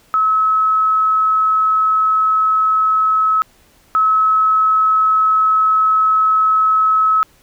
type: tone pair in turn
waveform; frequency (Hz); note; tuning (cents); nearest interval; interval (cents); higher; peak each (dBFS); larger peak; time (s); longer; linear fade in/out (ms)
sine; 1290 / 1290; E6 / E6; -38 / -38; unison; 0; neither; -11 / -10; second; 0.14-3.42 / 3.95-7.23; neither; 0
effects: pink hiss -52 dBFS RMS until 7.42 s